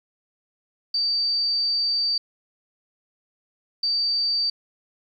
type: tone bursts at uneven times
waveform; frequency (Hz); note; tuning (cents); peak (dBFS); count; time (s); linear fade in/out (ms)
sine; 4629; D8; -26; -20; 2; 0.94-2.18 / 3.83-4.5; 5
effects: 10-bit